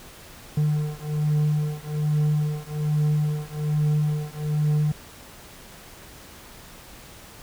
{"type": "beating tone pair", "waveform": "triangle", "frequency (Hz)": [149.8, 151], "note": ["D3", "D3"], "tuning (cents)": [35, 48], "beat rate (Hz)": 1.2, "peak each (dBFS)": -22, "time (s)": [0.57, 4.92], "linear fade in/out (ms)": 5, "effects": ["pink hiss -45 dBFS RMS until 7.42 s"]}